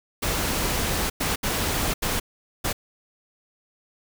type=noise bursts at uneven times; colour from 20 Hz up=pink; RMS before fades=-25 dBFS; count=5; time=0.22-1.1 / 1.2-1.36 / 1.43-1.94 / 2.02-2.2 / 2.64-2.73 s; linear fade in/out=10 ms; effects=none